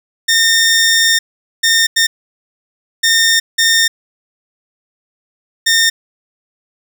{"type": "tone bursts at uneven times", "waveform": "15% pulse", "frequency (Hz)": 1823, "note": "A#6", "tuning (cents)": -39, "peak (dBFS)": -3, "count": 6, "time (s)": [[0.28, 1.19], [1.63, 1.87], [1.96, 2.07], [3.03, 3.4], [3.58, 3.88], [5.66, 5.9]], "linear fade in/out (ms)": 10, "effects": []}